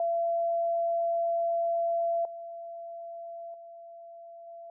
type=tone with level steps; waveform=sine; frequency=677 Hz; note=E5; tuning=46 cents sharp; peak=-25 / -38 / -44 / -42 dBFS; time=0-4.7 s; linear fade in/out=2 ms; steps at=2.25 / 3.54 / 4.47 s; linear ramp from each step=2 ms; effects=none